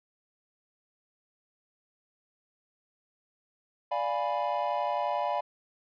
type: chord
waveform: triangle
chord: D diminished seventh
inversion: none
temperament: equal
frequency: 587.3 / 698.5 / 830.6 / 987.8 Hz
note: D5 / F5 / Ab5 / Cb6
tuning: 0 / 0 / 0 / 0 cents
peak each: -31 dBFS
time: 3.91-5.41 s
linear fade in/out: 10 ms
effects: resampled to 11025 Hz